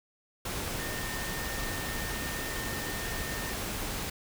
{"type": "tone in noise", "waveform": "sine", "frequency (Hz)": 1822, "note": "A#6", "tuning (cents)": -40, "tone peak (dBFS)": -40, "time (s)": [0.79, 3.53], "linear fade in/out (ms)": 5, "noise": "pink", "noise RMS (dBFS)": -35, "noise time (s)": [0.45, 4.1], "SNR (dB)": -8, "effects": []}